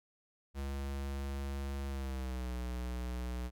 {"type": "tone with pitch glide", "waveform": "square", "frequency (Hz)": [69, 61.47], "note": ["C#2", "B1"], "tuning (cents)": [-7, -7], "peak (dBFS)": -37, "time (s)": [0.54, 3.51], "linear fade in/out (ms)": 50, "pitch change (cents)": -200, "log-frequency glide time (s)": [1.87, 2.54], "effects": []}